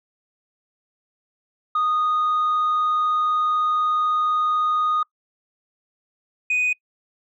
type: tone pair in turn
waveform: sine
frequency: 1237 / 2490 Hz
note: D#6 / D#7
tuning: -10 / +1 cents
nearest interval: octave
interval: 1211 cents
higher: second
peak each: -16 dBFS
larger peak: neither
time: 1.75-5.03 / 6.5-6.73 s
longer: first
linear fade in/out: 5 ms
effects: noise-tail reverb RT60 0.1 s tail -25 dB re dry + tanh soft clip ceiling -16 dBFS